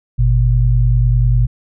sine tone pair together, 50.79 / 120.8 Hz, G#1 / B2, -38 / -38 cents, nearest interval octave + minor third, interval 1500 cents, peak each -12 dBFS, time 0.18-1.47 s, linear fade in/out 20 ms, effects none

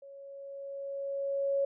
sine tone with level ramp, 554.4 Hz, C#5, in tune, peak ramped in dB -47 to -25 dBFS, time 0.02-1.65 s, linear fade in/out 5 ms, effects none

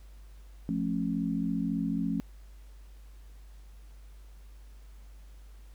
sine chord, F augmented, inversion none, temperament just, 174.61 / 218.3 / 272.8 Hz, F3 / A3 / C#4, 0 / -13 / -28 cents, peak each -32 / -32 / -32 dBFS, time 0.69-2.2 s, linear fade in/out 0 ms, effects added 50 Hz sine -47 dBFS peak until 5.74 s + pink hiss -64 dBFS RMS until 5.74 s

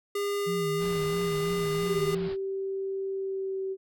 square tone, 405.2 Hz, G#4, 43 cents flat, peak -28 dBFS, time 0.15-2.15 s, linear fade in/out 5 ms
sine tone with vibrato, 165.5 Hz, E3, 7 cents sharp, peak -31 dBFS, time 0.46-2.29 s, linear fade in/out 20 ms, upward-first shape sine, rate 3 Hz, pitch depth 110 cents each way
pink low-pass noise, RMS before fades -43 dBFS, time 0.78-2.37 s, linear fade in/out 50 ms, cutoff 4900 Hz, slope 96 dB/octave
sine tone with pitch glide, 387.7 to 383.7 Hz, G4 to G4, -19 to -37 cents, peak -29 dBFS, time 1.85-3.77 s, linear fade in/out 50 ms, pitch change -18 cents, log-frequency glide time 3.12-3.61 s
effects none

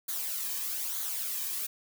blue noise with flanger, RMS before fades -34 dBFS, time 0.08-1.67 s, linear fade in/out 10 ms, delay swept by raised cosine 0.37 to 1.47 ms, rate 1.1 Hz, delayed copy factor -0.55, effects none

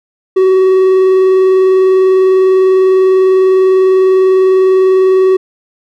triangle tone with vibrato, 376.8 Hz, F#4, 32 cents sharp, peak -3 dBFS, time 0.36-5.37 s, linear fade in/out 10 ms, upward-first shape sine, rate 20 Hz, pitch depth 23 cents each way, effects none

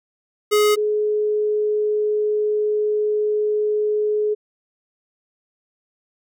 square / sine tone pair in turn, 420 / 422.7 Hz, G#4 / G#4, +19 / +31 cents, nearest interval unison, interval 12 cents, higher second, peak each -14 / -17 dBFS, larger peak first, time 0.51-0.76 / 0.76-4.35 s, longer second, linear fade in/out 20 ms, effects none

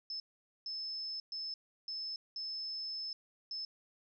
sine tone bursts at uneven times, 5240 Hz, E8, 11 cents flat, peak -38 dBFS, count 6, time 0.1-0.2 / 0.66-1.2 / 1.32-1.54 / 1.88-2.16 / 2.36-3.13 / 3.51-3.65 s, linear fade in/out 2 ms, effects none

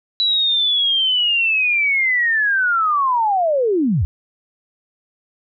sine linear sweep, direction down, 3951 to 65.41 Hz, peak -14 dBFS, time 0.2-4.05 s, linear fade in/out 0 ms, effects none

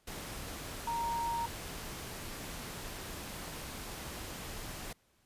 sine tone in noise, 932.3 Hz, A#5, in tune, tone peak -32 dBFS, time 0.87-1.46 s, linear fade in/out 5 ms, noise pink, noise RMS -43 dBFS, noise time 0.07-4.93 s, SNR +8 dB, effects pink hiss -71 dBFS RMS until 5.25 s + resampled to 32000 Hz

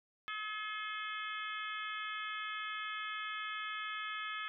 harmonic tone with a mistuned harmonic, 427.1 Hz, G#4, 48 cents sharp, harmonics 3 / 4 / 5 / 6 / 7 / 8, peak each -42 / -44 / -46 / -48 / -49 / -50 dBFS, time 0.28-4.48 s, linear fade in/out 0 ms, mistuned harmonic 7, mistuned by +61 cents, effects none

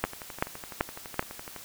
two click trains, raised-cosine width 0.5 ms, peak -24 / -9 dBFS, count 19 / 4, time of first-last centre 0.05-1.563 / 0.04-1.194 s, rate 11.9 / 2.6 Hz, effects white hiss -46 dBFS RMS until 1.64 s

